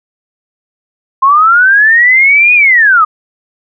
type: linear two-way sweep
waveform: sine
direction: up then down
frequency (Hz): 1046.5 to 2489 to 1202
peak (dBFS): -3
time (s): 1.22-3.05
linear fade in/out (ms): 10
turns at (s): 2.54
effects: none